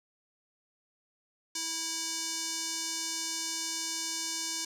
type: tone with band-pass filter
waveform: square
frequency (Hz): 326.7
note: E4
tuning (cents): -15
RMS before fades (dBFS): -35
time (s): 1.55-4.65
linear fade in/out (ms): 5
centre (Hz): 6200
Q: 2.5
effects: none